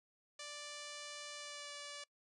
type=tone with pitch glide; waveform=5% pulse; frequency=587 to 579.3 Hz; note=D5 to D5; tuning=-1 to -24 cents; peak=-35 dBFS; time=0.39-2.04 s; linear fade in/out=5 ms; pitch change=-23 cents; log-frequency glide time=1.36-1.72 s; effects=noise-tail reverb RT60 0.1 s tail -23 dB re dry + resampled to 24000 Hz